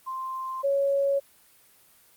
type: tone pair in turn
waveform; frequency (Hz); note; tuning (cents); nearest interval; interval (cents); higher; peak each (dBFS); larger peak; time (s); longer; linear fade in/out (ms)
sine; 1046.5 / 556; C6 / C#5; 0 / +5; major seventh; 1095; first; -30 / -21; second; 0.06-0.63 / 0.63-1.2; neither; 20
effects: white hiss -58 dBFS RMS until 2.16 s + Opus 32 kbps